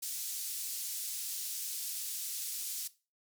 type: band-pass noise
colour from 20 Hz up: white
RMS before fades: -39 dBFS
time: 0.02-2.88 s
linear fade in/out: 10 ms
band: 4900 to 14000 Hz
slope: 12 dB/octave
effects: noise-tail reverb RT60 0.3 s tail -17 dB re dry